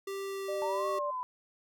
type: tone with pitch glide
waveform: square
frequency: 392.1 to 388.5 Hz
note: G4 to G4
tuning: 0 to -16 cents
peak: -36 dBFS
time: 0.07-0.99 s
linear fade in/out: 5 ms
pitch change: -16 cents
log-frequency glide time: 0.24-0.55 s
type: tone with vibrato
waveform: sine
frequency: 594 Hz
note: D5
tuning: 20 cents sharp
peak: -33 dBFS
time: 0.48-1.11 s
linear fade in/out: 10 ms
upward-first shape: sine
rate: 3.1 Hz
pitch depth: 29 cents each way
type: linear two-way sweep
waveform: sine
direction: up then down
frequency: 880 to 1108.7 to 992 Hz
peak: -33 dBFS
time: 0.62-1.23 s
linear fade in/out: 0 ms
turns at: 0.89 s
effects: none